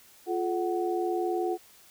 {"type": "tone cluster", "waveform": "sine", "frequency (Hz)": [350.4, 430, 744], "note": ["F4", "A4", "F#5"], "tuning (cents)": [6, -40, 9], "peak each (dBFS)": [-28, -33, -32], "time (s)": [0.26, 1.58], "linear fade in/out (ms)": 50, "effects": ["white hiss -56 dBFS RMS until 1.9 s"]}